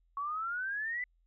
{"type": "exponential sweep", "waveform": "sine", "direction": "up", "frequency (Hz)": [1108.7, 2018], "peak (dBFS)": -33, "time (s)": [0.17, 1.04], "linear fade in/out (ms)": 2, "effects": ["added 42 Hz sine -67 dBFS peak until 1.26 s"]}